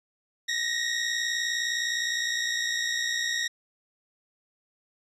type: tone pair together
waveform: 20% pulse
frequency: 1849.3 / 1909 Hz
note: A#6 / A#6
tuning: -14 / +41 cents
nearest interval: minor second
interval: 55 cents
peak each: -24 dBFS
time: 0.48-3.48 s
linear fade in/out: 10 ms
effects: resampled to 24000 Hz

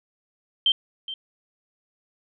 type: tone with echo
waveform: sine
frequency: 3136 Hz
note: G7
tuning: in tune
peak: -16 dBFS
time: 0.66-0.72 s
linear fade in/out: 2 ms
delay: 420 ms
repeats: 1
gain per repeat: -14 dB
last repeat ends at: 1.14 s
effects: none

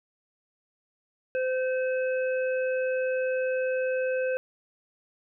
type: harmonic tone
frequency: 515 Hz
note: C5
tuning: 28 cents flat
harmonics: 1 / 3 / 5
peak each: -25 / -35 / -39 dBFS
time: 1.35-4.37 s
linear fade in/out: 0 ms
effects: none

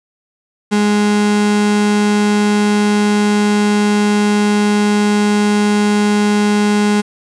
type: tone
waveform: 35% pulse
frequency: 207.7 Hz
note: G#3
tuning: in tune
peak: -9 dBFS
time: 0.71-7.02 s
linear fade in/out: 20 ms
effects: resampled to 22050 Hz + 7-bit

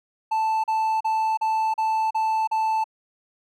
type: tone bursts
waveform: triangle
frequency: 880 Hz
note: A5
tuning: in tune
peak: -18 dBFS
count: 7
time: 0.31-2.842 s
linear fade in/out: 10 ms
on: 330 ms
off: 37 ms
effects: none

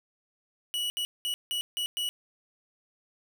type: tone bursts at uneven times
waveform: 45% pulse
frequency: 2934 Hz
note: F#7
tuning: 15 cents flat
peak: -28 dBFS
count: 6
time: 0.74-0.9 / 0.97-1.05 / 1.25-1.34 / 1.51-1.61 / 1.77-1.86 / 1.97-2.09 s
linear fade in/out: 0 ms
effects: none

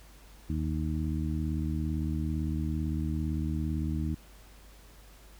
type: harmonic tone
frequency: 77.78 Hz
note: D#2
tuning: in tune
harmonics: 1 / 2 / 3 / 4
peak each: -31 / -34 / -36 / -37 dBFS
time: 0.49-4.15 s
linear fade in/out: 10 ms
effects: added 50 Hz sine -52 dBFS peak until 5.39 s + pink hiss -57 dBFS RMS until 5.39 s

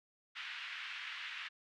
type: band-pass noise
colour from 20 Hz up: white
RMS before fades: -45 dBFS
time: 0.35-1.49 s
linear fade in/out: 20 ms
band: 1400 to 3000 Hz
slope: 24 dB/octave
effects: none

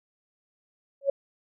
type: tone with exponential growth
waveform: sine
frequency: 554.4 Hz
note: C#5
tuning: in tune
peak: -16 dBFS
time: 1.01-1.1 s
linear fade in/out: 5 ms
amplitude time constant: 18 ms
effects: none

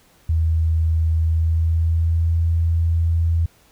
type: tone with pitch glide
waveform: sine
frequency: 80.8 to 83.02 Hz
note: E2 to E2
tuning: -34 to +13 cents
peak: -15 dBFS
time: 0.29-3.46 s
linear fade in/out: 5 ms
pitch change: +47 cents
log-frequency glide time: 1.18-2.37 s
effects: pink hiss -55 dBFS RMS until 3.71 s

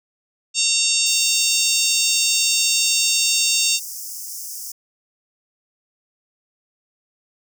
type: harmonic tone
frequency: 916 Hz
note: A#5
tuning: 31 cents flat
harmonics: 3 / 4 / 5 / 6 / 7 / 8 / 9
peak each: -24 / -24 / -24 / -24 / -24 / -24 / -24 dBFS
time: 0.54-3.8 s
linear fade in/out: 50 ms
type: high-pass noise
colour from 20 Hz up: pink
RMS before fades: -32 dBFS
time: 1.06-4.72 s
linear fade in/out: 5 ms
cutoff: 5100 Hz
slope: 96 dB/octave
effects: none

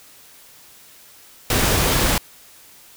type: noise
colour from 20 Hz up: pink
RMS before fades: -18 dBFS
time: 1.5-2.18 s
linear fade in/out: 2 ms
effects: white hiss -47 dBFS RMS until 2.96 s

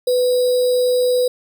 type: tone with sample-and-hold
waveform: sine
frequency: 498.6 Hz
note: B4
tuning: 16 cents sharp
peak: -13 dBFS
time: 0.07-1.28 s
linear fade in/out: 5 ms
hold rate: 4410 Hz
effects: none

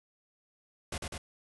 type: noise with echo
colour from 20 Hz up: pink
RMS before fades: -36 dBFS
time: 0.92-0.98 s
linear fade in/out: 5 ms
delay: 100 ms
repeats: 2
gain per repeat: -2 dB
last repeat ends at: 1.18 s
effects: resampled to 24000 Hz

